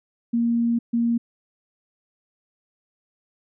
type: tone bursts at uneven times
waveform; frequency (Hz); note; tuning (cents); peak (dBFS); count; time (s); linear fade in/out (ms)
sine; 234.1; A#3; +8; -18; 2; 0.33-0.79 / 0.93-1.18; 10
effects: none

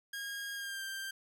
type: tone with pitch glide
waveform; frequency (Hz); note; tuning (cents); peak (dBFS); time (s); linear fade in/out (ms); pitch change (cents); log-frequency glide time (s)
sawtooth; 1629 to 1578.1; G#6 to G6; -34 to +11; -35; 0.13-1.11; 5; -55; 0.54-0.83
effects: none

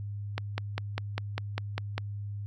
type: click train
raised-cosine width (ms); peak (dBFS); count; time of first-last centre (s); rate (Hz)
0.3; -15; 9; 0.38-1.98; 5
effects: added 102 Hz sine -34 dBFS peak until 2.46 s

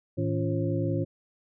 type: tone cluster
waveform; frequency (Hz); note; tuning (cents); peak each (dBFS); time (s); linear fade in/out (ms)
sine; 108.3 / 159.1 / 280.3 / 346.1 / 538; A2 / D#3 / C#4 / F4 / C5; -27 / +39 / +19 / -16 / +48; -29 / -31 / -32 / -32 / -34; 0.17-1.05; 20
effects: none

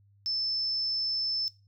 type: tone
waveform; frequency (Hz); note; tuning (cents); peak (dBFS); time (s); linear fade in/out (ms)
sine; 5274; E8; 0; -28; 0.26-1.48; 0
effects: noise-tail reverb RT60 0.3 s tail -17 dB re dry + added 100 Hz sine -59 dBFS peak until 1.67 s

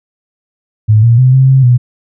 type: tone with pitch steps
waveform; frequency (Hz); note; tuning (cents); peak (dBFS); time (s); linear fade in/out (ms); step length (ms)
sine; 107.8 / 116.9 / 128.6 / 132.3 / 133.2 / 123.2; A2 / A#2 / C3 / C3 / C3 / B2; -35 / +5 / -30 / +20 / +31 / -4; -3; 0.88-1.78; 20; 150
effects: none

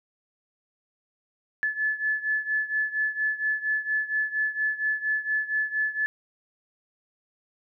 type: beating tone pair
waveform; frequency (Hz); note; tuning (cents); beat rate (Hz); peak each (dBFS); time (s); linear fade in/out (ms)
sine; 1726 / 1730.3; A6 / A6; -34 / -29; 4.3; -26 / -29; 1.63-6.06; 0
effects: none

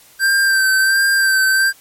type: tone with vibrato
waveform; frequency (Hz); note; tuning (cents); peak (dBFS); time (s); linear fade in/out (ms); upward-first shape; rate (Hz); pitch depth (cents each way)
square; 1568; G6; 0; -12; 0.19-1.73; 50; sine; 1.4; 30
effects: white hiss -47 dBFS RMS until 1.8 s + MP3 64 kbps

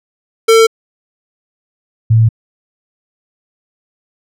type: tone pair in turn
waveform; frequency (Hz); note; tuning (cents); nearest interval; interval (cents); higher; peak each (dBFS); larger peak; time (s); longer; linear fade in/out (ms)
square / sine; 449.4 / 112.35; A4 / A2; +37 / +37; 2 octaves; 2400; first; -5; neither; 0.48-0.67 / 2.1-2.29; neither; 10
effects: low-pass 11000 Hz 12 dB/octave

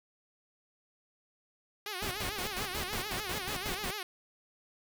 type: tone with vibrato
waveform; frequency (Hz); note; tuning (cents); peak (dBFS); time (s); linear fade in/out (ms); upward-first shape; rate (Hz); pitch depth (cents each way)
5% pulse; 392; G4; 0; -25; 1.86-4.03; 2; sine; 6.8; 160
type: noise with tremolo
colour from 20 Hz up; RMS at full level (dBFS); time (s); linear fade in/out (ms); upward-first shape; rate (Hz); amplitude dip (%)
pink; -37; 2.02-3.91; 5; square; 5.5; 80
effects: none

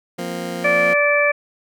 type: chord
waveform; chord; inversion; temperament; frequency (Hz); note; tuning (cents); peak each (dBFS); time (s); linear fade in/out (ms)
20% pulse; F suspended fourth; none; just; 174.61 / 232.8 / 261.9; F3 / Bb3 / C4; 0 / -2 / +2; -23 / -25 / -28; 0.18-0.94; 10
type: harmonic tone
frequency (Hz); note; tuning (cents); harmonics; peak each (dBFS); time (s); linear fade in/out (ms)
582; D5; -16; 1 / 2 / 3 / 4; -17 / -24 / -20 / -18; 0.64-1.32; 10
effects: none

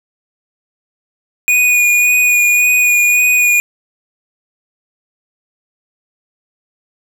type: tone with vibrato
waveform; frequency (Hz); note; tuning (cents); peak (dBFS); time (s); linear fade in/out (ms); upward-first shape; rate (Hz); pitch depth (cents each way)
square; 2460; D#7; -20; -9; 1.48-3.6; 0; sine; 1.8; 16
effects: none

